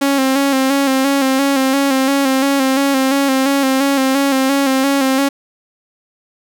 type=tone with vibrato; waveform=sawtooth; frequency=271.2 Hz; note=C#4; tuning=38 cents flat; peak=-8 dBFS; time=0.01-5.29 s; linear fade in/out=10 ms; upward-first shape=square; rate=2.9 Hz; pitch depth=41 cents each way; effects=none